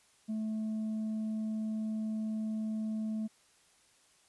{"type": "tone with tanh clipping", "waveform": "sine", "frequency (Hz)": 217.7, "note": "A3", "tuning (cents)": -18, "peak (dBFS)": -33, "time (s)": [0.28, 3.28], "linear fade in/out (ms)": 20, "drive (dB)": 2, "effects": ["white hiss -66 dBFS RMS until 4.28 s", "resampled to 24000 Hz"]}